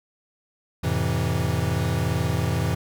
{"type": "chord", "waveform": "square", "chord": "F major seventh", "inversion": "none", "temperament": "equal with one note detuned", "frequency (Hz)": [87.31, 108.36, 130.81, 164.81], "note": ["F2", "A2", "C3", "E3"], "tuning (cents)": [0, -26, 0, 0], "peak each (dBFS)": -28, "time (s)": [0.83, 2.75], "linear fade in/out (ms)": 10, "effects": []}